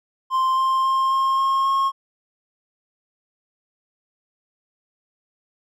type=tone with pitch steps; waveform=triangle; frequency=1046.5 / 1053.8 / 1061.1 / 1068.5 / 1075.9 / 1083.4 Hz; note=C6 / C6 / C6 / C6 / C6 / C#6; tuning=0 / +12 / +24 / +36 / +48 / -40 cents; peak=-15 dBFS; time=0.3-1.92 s; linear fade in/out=50 ms; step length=270 ms; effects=none